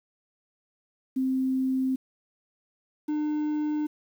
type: tone pair in turn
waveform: sine / triangle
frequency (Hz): 261.6 / 301.4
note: C4 / D4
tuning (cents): 0 / +45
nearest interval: major second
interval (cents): 245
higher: second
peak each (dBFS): -23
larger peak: neither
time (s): 1.16-1.96 / 3.08-3.87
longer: first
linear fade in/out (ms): 10
effects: 9-bit